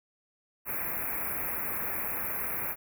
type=band-stop noise; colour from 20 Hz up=white; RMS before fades=-33 dBFS; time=0.65-2.76 s; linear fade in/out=50 ms; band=2500 to 11000 Hz; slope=96 dB/octave; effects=none